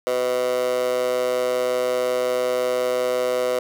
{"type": "tone with high-pass filter", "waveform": "15% pulse", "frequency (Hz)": 125.5, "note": "B2", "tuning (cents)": 28, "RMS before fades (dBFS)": -22, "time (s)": [0.07, 3.59], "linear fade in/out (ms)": 0, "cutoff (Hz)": 550, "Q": 5.1, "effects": []}